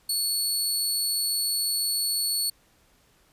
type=tone; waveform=20% pulse; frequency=4414 Hz; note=C#8; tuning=8 cents flat; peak=-18 dBFS; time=0.09-2.5 s; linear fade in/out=5 ms; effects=pink hiss -62 dBFS RMS until 3.32 s + resampled to 32000 Hz